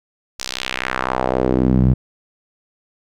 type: tone with band-pass filter sweep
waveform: sawtooth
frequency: 63.9 Hz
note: C2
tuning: 40 cents flat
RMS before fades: -18 dBFS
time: 0.39-1.94 s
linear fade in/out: 10 ms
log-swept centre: 5900 to 130 Hz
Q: 1.7
effects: none